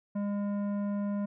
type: tone with tanh clipping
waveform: sine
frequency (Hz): 203.2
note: G#3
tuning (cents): -38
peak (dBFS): -31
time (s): 0.15-1.26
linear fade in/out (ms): 10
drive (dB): 12
effects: none